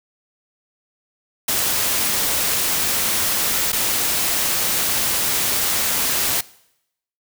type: noise with dropouts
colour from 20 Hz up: white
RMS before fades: -20 dBFS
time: 1.48-6.41 s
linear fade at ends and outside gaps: 5 ms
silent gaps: 3.72-3.728 s
effects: noise-tail reverb RT60 0.8 s tail -21 dB re dry